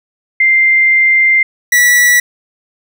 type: tone pair in turn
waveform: sine / 45% pulse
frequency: 2093 / 1948.3 Hz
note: C7 / B6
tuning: 0 / -24 cents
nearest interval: minor second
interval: 124 cents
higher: first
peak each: -6 dBFS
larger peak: neither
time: 0.4-1.43 / 1.72-2.2 s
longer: first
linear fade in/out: 5 ms
effects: none